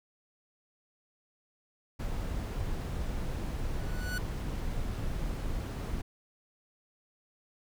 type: noise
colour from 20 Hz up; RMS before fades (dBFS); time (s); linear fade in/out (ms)
brown; -34; 1.99-6.02; 10
type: tone with exponential growth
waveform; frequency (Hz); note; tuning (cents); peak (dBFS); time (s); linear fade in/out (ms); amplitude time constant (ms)
45% pulse; 1478; F#6; -2; -32; 3.62-4.18; 1; 120
effects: none